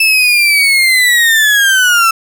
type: linear sweep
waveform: 35% pulse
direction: down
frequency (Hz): 2637 to 1318.5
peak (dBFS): -5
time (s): 0-2.11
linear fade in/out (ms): 5
effects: none